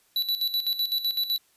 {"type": "tone with tremolo", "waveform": "square", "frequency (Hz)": 3951, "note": "B7", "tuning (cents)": 0, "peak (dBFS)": -23, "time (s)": [0.16, 1.38], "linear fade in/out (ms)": 2, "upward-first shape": "square", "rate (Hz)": 7.9, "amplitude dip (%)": 70, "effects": ["white hiss -64 dBFS RMS until 1.56 s", "resampled to 32000 Hz"]}